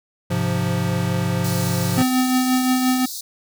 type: chord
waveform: square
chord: F minor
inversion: first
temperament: equal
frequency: 103.83 / 130.81 / 174.61 Hz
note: Ab2 / C3 / F3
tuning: 0 / 0 / 0 cents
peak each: -25 / -25 / -23 dBFS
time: 0.3-2.03 s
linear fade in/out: 10 ms
type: high-pass noise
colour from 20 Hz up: pink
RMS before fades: -31 dBFS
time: 1.44-3.21 s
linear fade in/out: 5 ms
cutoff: 3800 Hz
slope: 96 dB/octave
type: tone with tremolo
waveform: square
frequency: 255.6 Hz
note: C4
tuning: 40 cents flat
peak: -15 dBFS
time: 1.97-3.06 s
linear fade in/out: 10 ms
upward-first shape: triangle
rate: 5.7 Hz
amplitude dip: 45%
effects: none